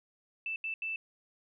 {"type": "tone bursts at uneven times", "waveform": "sine", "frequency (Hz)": 2648, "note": "E7", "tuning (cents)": 7, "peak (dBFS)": -33, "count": 3, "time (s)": [[0.46, 0.56], [0.64, 0.74], [0.82, 0.96]], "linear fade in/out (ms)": 2, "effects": []}